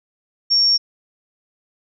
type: tone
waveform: sine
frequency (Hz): 5510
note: F8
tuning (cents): -24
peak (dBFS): -12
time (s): 0.5-0.78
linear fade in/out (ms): 20
effects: none